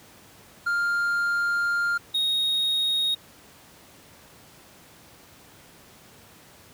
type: tone pair in turn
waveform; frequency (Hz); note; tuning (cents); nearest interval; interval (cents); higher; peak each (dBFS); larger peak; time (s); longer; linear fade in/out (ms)
triangle; 1400 / 3744; F6 / A#7; +4 / +7; octave + perfect fourth; 1703; second; -20; neither; 0.66-1.98 / 2.14-3.15; first; 10
effects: pink hiss -51 dBFS RMS until 6.73 s + high-pass 80 Hz 12 dB/octave